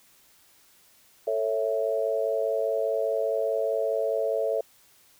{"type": "chord", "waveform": "sine", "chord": "A major", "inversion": "none", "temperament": "equal with one note detuned", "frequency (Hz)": [444.3, 554.4, 659.3], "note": ["A4", "C#5", "E5"], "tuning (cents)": [17, 0, 0], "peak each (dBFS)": -28, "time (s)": [1.27, 4.61], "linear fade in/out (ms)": 5, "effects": ["white hiss -59 dBFS RMS until 5.19 s"]}